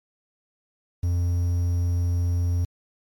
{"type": "tone with quantisation", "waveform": "triangle", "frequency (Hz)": 87.31, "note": "F2", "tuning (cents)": 0, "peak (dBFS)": -18, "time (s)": [1.03, 2.65], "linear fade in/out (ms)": 5, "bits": 8, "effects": ["MP3 96 kbps"]}